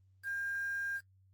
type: tone with quantisation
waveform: sine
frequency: 1605 Hz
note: G6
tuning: 40 cents sharp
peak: -34 dBFS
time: 0.23-1.01 s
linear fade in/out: 50 ms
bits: 9
effects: added 95 Hz sine -63 dBFS peak until 1.33 s + Opus 24 kbps